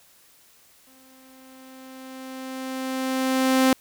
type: tone with exponential growth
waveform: sawtooth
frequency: 261.6 Hz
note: C4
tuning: in tune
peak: -11 dBFS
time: 0.87-3.73 s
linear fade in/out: 2 ms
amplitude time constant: 620 ms
effects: white hiss -56 dBFS RMS until 3.8 s